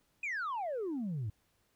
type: exponential sweep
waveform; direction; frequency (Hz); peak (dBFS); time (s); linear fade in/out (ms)
sine; down; 2538 to 98; -32; 0.23-1.3; 5
effects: tanh soft clip ceiling -32 dBFS + pink hiss -74 dBFS RMS until 1.75 s